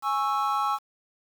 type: chord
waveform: triangle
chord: C# minor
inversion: second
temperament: equal with one note detuned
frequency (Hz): 830.6 / 1102.3 / 1318.5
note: G#5 / C#6 / E6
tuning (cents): 0 / -10 / 0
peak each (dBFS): -26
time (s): 0.02-0.79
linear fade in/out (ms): 50
effects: 8-bit